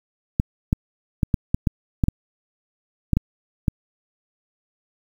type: clicks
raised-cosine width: 5 ms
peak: -5 dBFS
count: 11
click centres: 0.399 / 0.729 / 1.232 / 1.342 / 1.545 / 1.672 / 2.038 / 2.084 / 3.133 / 3.17 / 3.682 s
effects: 7-bit